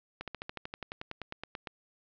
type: slowing click train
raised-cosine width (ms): 0.3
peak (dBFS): -22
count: 17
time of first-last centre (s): 0.21-1.672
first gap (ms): 67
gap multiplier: 1.04
effects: low-pass 5000 Hz 12 dB/octave